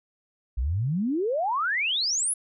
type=exponential sweep; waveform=sine; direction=up; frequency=55 to 11000 Hz; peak=-23 dBFS; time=0.57-2.34 s; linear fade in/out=10 ms; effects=none